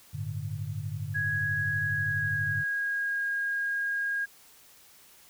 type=chord; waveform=sine; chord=G suspended second; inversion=none; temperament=just; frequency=98 / 110.25 / 147 Hz; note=G2 / A2 / D3; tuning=0 / +4 / +2 cents; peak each=-36 dBFS; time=0.13-2.64 s; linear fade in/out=20 ms
type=tone with pitch glide; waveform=sine; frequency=1661.2 to 1629.8 Hz; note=G#6 to G#6; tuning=0 to -33 cents; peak=-27 dBFS; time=1.14-4.26 s; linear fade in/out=20 ms; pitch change=-33 cents; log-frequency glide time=1.87-3.25 s
effects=white hiss -56 dBFS RMS until 5.29 s